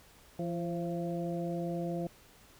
harmonic tone with a mistuned harmonic, 170.6 Hz, F3, 40 cents flat, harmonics 1 / 2 / 3 / 4, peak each -35 / -38 / -40 / -41 dBFS, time 0.39-2.07 s, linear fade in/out 2 ms, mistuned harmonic 3, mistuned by +47 cents, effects pink hiss -59 dBFS RMS until 2.59 s

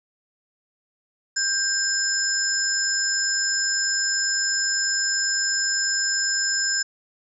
sine tone cluster, 1587 / 5170 / 7130 Hz, G6 / E8 / A8, +21 / -34 / +22 cents, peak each -25 dBFS, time 1.36-6.83 s, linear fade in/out 10 ms, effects none

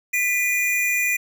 square tone pair together, 1993.1 / 2423 Hz, B6 / D#7, +15 / -47 cents, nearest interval minor third, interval 338 cents, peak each -25 / -21 dBFS, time 0.13-1.17 s, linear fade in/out 10 ms, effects none

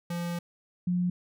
square / sine tone pair in turn, 172.5 / 178.38 Hz, F3 / F3, -21 / +37 cents, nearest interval minor second, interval 58 cents, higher second, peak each -31 / -24 dBFS, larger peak second, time 0.1-0.39 / 0.87-1.1 s, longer first, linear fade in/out 5 ms, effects none

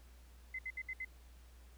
sine tone bursts, 2050 Hz, C7, 36 cents flat, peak -39 dBFS, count 5, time 0.54-1.049 s, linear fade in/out 5 ms, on 49 ms, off 66 ms, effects added 60 Hz sine -56 dBFS peak until 1.77 s + pink hiss -67 dBFS RMS until 1.77 s

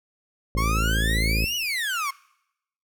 harmonic tone, 55 Hz, A1, in tune, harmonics 1 / 2 / 3 / 4 / 5 / 6 / 7 / 8 / 9 / 10, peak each -23 / -29 / -33 / -35 / -37 / -39 / -40 / -41 / -42 / -43 dBFS, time 0.55-1.45 s, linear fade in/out 0 ms
30% pulse exponential two-way sweep, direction up then down, 1061 to 2963 to 1061 Hz, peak -22 dBFS, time 0.57-2.11 s, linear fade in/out 10 ms, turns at 1.56 s
effects noise-tail reverb RT60 0.8 s tail -22 dB re dry

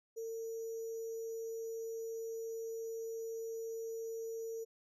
sine tone with sample-and-hold, 452.9 Hz, A#4, 50 cents flat, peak -39 dBFS, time 0.16-4.65 s, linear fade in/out 20 ms, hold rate 6300 Hz, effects resampled to 32000 Hz

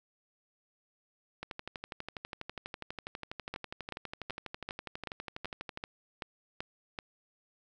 two click trains, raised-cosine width 0.3 ms, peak -23 / -21 dBFS, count 54 / 10, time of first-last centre 1.43-5.774 / 3.54-6.988 s, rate 12.2 / 2.61 Hz, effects none

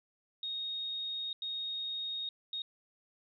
sine tone bursts at uneven times, 3729 Hz, A#7, in tune, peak -35 dBFS, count 3, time 0.43-1.33 / 1.42-2.29 / 2.53-2.62 s, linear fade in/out 2 ms, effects none

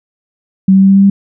sine tone with pitch steps, 191.1 / 192.43 / 193.77 / 195.12 / 196.47 / 197.84 Hz, G3 / G3 / G3 / G3 / G3 / G3, -44 / -32 / -20 / -8 / +4 / +16 cents, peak -3 dBFS, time 0.68-1.1 s, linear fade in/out 5 ms, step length 70 ms, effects none

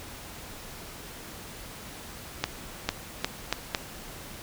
accelerating click train, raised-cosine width 0.2 ms, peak -7 dBFS, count 5, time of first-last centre 2.44-3.748 s, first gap 450 ms, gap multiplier 0.79, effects pink hiss -43 dBFS RMS until 4.42 s

